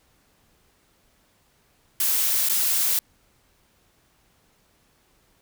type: noise with dropouts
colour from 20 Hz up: blue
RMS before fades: -22 dBFS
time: 2-2.99 s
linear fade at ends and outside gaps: 2 ms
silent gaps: 2.488-2.496 s
effects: pink hiss -63 dBFS RMS until 5.41 s